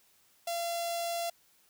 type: tone with notch filter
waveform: sawtooth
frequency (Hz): 683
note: F5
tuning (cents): -39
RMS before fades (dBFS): -34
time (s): 0.47-1.3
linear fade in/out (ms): 5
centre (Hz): 1600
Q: 0.74
effects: white hiss -66 dBFS RMS until 1.69 s